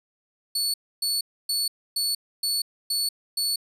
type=tone bursts; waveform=sawtooth; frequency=4435 Hz; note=C#8; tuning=in tune; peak=-20 dBFS; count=7; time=0.55-3.56 s; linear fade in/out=5 ms; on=190 ms; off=280 ms; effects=resampled to 32000 Hz